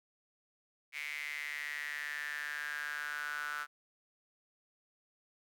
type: tone with high-pass filter sweep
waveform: sawtooth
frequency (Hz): 147.5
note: D3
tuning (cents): +8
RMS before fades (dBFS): -40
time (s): 0.92-3.67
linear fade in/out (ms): 50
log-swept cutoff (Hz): 2200 to 1400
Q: 8.9
effects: none